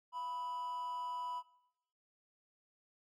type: tone with amplitude modulation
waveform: triangle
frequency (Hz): 987.8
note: B5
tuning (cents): 0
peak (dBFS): -35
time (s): 0.12-1.43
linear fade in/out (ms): 50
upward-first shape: sine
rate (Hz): 292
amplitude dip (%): 40
effects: noise-tail reverb RT60 0.8 s tail -19 dB re dry